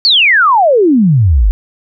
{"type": "exponential sweep", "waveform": "sine", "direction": "down", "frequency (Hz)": [4614, 43.65], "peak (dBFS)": -5, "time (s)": [0.05, 1.51], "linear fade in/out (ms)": 0, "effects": []}